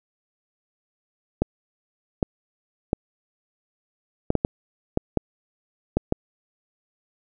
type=clicks; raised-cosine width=2 ms; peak=-6 dBFS; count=10; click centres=1.42 / 2.228 / 2.931 / 4.304 / 4.353 / 4.449 / 4.974 / 5.173 / 5.97 / 6.124 s; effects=none